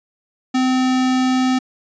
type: tone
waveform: square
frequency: 257.1 Hz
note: C4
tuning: 30 cents flat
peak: -15 dBFS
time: 0.54-1.59 s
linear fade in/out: 10 ms
effects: resampled to 16000 Hz